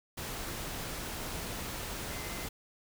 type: tone in noise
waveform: sine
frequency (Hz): 2063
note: C7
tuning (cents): -25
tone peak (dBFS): -49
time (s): 2.1-2.47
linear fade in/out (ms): 10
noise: pink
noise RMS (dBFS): -39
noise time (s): 0.17-2.49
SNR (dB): -13
effects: none